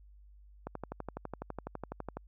click train, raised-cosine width 1 ms, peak -24 dBFS, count 19, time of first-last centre 0.67-2.17 s, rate 12 Hz, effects added 50 Hz sine -54 dBFS peak until 2.27 s

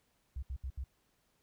sine tone bursts, 65.5 Hz, C2, 2 cents sharp, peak -36 dBFS, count 4, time 0.36-0.84 s, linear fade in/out 5 ms, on 66 ms, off 72 ms, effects pink hiss -75 dBFS RMS until 1.42 s

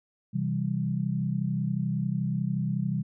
sine chord, C major, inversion none, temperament equal, 130.81 / 164.81 / 196 Hz, C3 / E3 / G3, 0 / 0 / 0 cents, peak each -30 dBFS, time 0.33-3.03 s, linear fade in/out 20 ms, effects none

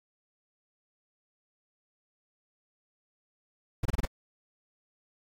brown noise bursts, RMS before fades -27 dBFS, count 5, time 3.83-4.054 s, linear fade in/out 5 ms, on 24 ms, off 26 ms, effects AAC 48 kbps

